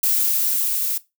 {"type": "noise with level ramp", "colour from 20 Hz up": "violet", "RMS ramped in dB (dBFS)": [-18, -23], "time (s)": [0.03, 0.98], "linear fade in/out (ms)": 5, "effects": ["noise-tail reverb RT60 0.2 s tail -17 dB re dry"]}